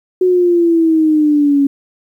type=exponential sweep; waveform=sine; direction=down; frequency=370 to 277 Hz; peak=-8 dBFS; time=0.21-1.67 s; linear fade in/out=5 ms; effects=8-bit